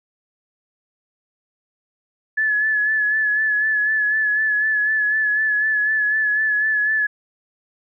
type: tone with vibrato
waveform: sine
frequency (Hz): 1720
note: A6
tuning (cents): -40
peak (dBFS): -16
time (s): 2.37-7.07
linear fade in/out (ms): 10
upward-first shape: sine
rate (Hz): 4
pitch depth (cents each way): 35
effects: none